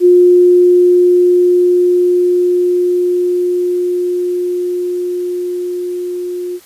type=tone with level ramp; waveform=sine; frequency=356.8 Hz; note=F4; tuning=37 cents sharp; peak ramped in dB=-3 to -18 dBFS; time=0-6.6 s; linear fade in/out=50 ms; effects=white hiss -43 dBFS RMS until 6.65 s + resampled to 32000 Hz